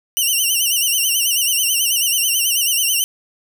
10% pulse tone with vibrato, 2899 Hz, F#7, 36 cents flat, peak -7 dBFS, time 0.17-3.04 s, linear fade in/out 0 ms, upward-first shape sine, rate 9.2 Hz, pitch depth 110 cents each way, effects none

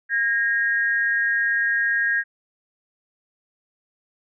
sine tone pair together, 1626.9 / 1864.7 Hz, G#6 / A#6, -36 / 0 cents, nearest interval major second, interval 236 cents, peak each -20 / -23 dBFS, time 0.09-2.24 s, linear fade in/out 50 ms, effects none

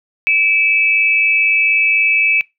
sine tone pair together, 2319 / 2602 Hz, D7 / E7, -22 / -23 cents, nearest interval major second, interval 199 cents, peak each -13 dBFS, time 0.27-2.41 s, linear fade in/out 0 ms, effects noise-tail reverb RT60 0.2 s tail -23 dB re dry

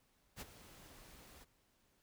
pink noise with ADSR envelope, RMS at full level -45 dBFS, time 0.36-1.45 s, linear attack 47 ms, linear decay 30 ms, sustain -14 dB, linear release 21 ms, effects pink hiss -75 dBFS RMS until 2.02 s

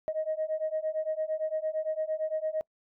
sine beating tone pair, 622.3 / 631.1 Hz, D#5 / D#5, 0 / +24 cents, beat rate 8.8 Hz, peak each -31 dBFS, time 0.08-2.61 s, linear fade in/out 0 ms, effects noise-tail reverb RT60 0.1 s tail -25 dB re dry + tanh soft clip ceiling -22 dBFS

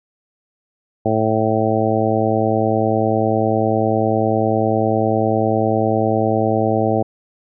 harmonic tone, 110 Hz, A2, in tune, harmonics 1 / 2 / 3 / 4 / 5 / 6 / 7, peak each -22 / -22 / -22 / -22 / -22 / -22 / -22 dBFS, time 1.05-7.03 s, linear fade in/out 10 ms, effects none

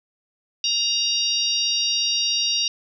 harmonic tone, 937 Hz, A#5, 9 cents sharp, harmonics 3 / 4 / 5 / 6, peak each -25 / -25 / -25 / -25 dBFS, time 0.64-2.68 s, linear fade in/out 2 ms, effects none

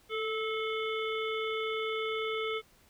harmonic tone with a mistuned harmonic, 434.5 Hz, A4, 22 cents flat, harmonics 1 / 3 / 5 / 7 / 8, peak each -33 / -38 / -38 / -43 / -43 dBFS, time 0.09-2.62 s, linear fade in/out 50 ms, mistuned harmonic 1, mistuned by +26 cents, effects pink hiss -63 dBFS RMS until 2.89 s

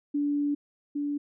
sine tone pair in turn, 289.4 / 289.4 Hz, D4 / D4, -25 / -25 cents, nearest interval unison, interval 0 cents, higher neither, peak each -24 / -27 dBFS, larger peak first, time 0.14-0.55 / 0.95-1.18 s, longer first, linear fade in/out 10 ms, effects none

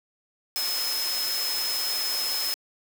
sine tone in noise, 5160 Hz, E8, 38 cents flat, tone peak -27 dBFS, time 0.56-2.54 s, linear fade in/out 0 ms, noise white, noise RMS -31 dBFS, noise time 0.56-2.54 s, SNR +1 dB, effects high-pass 400 Hz 12 dB/octave

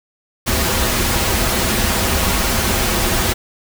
pink noise with comb filter, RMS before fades -17 dBFS, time 0.46-3.34 s, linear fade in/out 20 ms, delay 6.8 ms, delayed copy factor -0.55, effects none

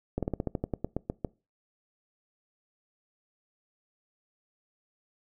slowing click train, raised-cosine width 2 ms, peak -16 dBFS, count 13, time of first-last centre 0.18-1.248 s, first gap 47 ms, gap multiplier 1.11, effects noise-tail reverb RT60 0.3 s tail -23 dB re dry

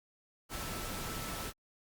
sine tone in noise, 1318.5 Hz, E6, in tune, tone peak -48 dBFS, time 0.49-1.53 s, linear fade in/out 50 ms, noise pink, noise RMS -40 dBFS, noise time 0.49-1.53 s, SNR -11 dB, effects Opus 48 kbps

